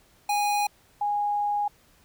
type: tone pair in turn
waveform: square / sine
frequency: 824 / 824 Hz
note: G#5 / G#5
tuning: -14 / -14 cents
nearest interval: unison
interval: 0 cents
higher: neither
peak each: -23 dBFS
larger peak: neither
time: 0.29-0.67 / 1.01-1.68 s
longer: second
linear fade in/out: 5 ms
effects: pink hiss -60 dBFS RMS until 2.04 s